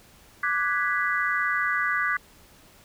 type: chord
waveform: sine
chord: G# half-diminished seventh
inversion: second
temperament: equal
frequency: 1174.7 / 1480 / 1661.2 / 1975.5 Hz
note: D6 / F#6 / G#6 / B6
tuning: 0 / 0 / 0 / 0 cents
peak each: -28 dBFS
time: 0.43-2.17 s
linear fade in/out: 5 ms
effects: pink hiss -54 dBFS RMS until 2.84 s